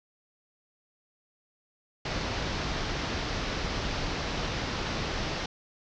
pink low-pass noise, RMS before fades -32 dBFS, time 2.05-5.46 s, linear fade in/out 5 ms, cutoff 5800 Hz, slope 48 dB/octave, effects none

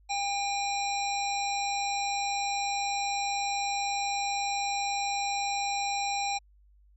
harmonic tone with a mistuned harmonic, 802 Hz, G5, 39 cents sharp, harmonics 1 / 3 / 5 / 7 / 9, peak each -30 / -35 / -37 / -38 / -40 dBFS, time 0.09-6.39 s, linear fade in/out 20 ms, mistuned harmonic 9, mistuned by +70 cents, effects added 50 Hz sine -57 dBFS peak until 6.96 s

